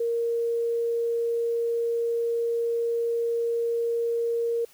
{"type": "tone", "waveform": "sine", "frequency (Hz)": 466.2, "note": "A#4", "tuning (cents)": 0, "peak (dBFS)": -23, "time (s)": [0, 4.65], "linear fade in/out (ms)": 5, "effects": ["white hiss -56 dBFS RMS until 4.73 s"]}